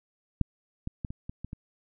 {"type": "clicks", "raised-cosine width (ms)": 5, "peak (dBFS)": [-11, -20, -20, -24, -24, -24, -25], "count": 7, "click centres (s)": [0.413, 0.874, 1.048, 1.105, 1.295, 1.446, 1.531], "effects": []}